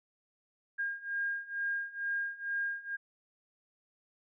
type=beating tone pair; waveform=sine; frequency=1615 / 1617.2 Hz; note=G#6 / G#6; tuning=-49 / -46 cents; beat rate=2.2 Hz; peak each=-37 / -35 dBFS; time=0.78-2.97 s; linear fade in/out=20 ms; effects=none